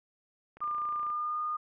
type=click train; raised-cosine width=0.5 ms; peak=-36 dBFS; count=16; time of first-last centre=0.57-1.102 s; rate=28.2 Hz
type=tone with pitch glide; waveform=sine; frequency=1200 to 1221.7 Hz; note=D6 to D#6; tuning=+37 to -32 cents; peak=-30 dBFS; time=0.61-1.57 s; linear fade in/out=10 ms; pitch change=+31 cents; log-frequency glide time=1.03-1.4 s
effects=none